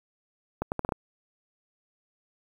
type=accelerating click train; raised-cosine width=1 ms; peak=-14 dBFS; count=6; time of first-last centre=0.62-0.922 s; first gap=99 ms; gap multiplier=0.75; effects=8-bit